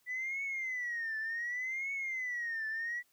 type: tone with vibrato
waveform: sine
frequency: 1971 Hz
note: B6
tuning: 4 cents flat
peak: -33 dBFS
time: 0.06-3.03 s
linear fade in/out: 50 ms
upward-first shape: triangle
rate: 0.67 Hz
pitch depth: 210 cents each way
effects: tanh soft clip ceiling -31 dBFS + white hiss -72 dBFS RMS until 3.12 s